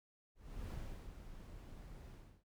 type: noise with ADSR envelope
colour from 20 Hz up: brown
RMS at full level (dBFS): -44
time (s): 0.35-2.44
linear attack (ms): 350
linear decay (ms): 380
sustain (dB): -8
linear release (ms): 330
effects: none